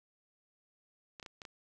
clicks, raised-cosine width 0.2 ms, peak -29 dBFS, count 5, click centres 1.198 / 1.228 / 1.262 / 1.418 / 1.452 s, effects none

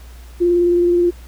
sine tone with vibrato, 349.3 Hz, F4, in tune, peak -11 dBFS, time 0.4-1.11 s, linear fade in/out 20 ms, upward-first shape sine, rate 19 Hz, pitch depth 18 cents each way, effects added 60 Hz sine -35 dBFS peak until 1.27 s + pink hiss -47 dBFS RMS until 1.27 s

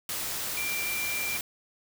sine tone in noise, 2366 Hz, D7, 12 cents sharp, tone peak -31 dBFS, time 0.57-1.37 s, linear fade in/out 2 ms, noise white, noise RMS -33 dBFS, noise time 0.09-1.41 s, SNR -1 dB, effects none

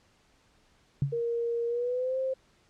sine tone with exponential decay, 139.4 Hz, C#3, 10 cents sharp, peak -20 dBFS, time 1.02-1.22 s, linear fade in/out 2 ms, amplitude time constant 43 ms
sine tone with pitch glide, 468.4 to 525.8 Hz, A#4 to C5, +8 to +8 cents, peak -27 dBFS, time 1.12-2.34 s, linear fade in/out 10 ms, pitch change +200 cents, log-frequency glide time 1.67-2.18 s
effects pink hiss -65 dBFS RMS until 2.69 s + low-pass 7000 Hz 12 dB/octave

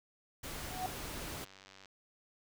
pink noise, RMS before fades -43 dBFS, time 0.43-1.45 s, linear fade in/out 10 ms
sine tone with exponential growth, 740 Hz, F#5, in tune, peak -31 dBFS, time 0.59-0.86 s, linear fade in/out 1 ms, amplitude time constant 58 ms
click train, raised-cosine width 0.2 ms, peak -37 dBFS, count 74, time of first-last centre 1.1-1.857 s, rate 96.4 Hz
effects none

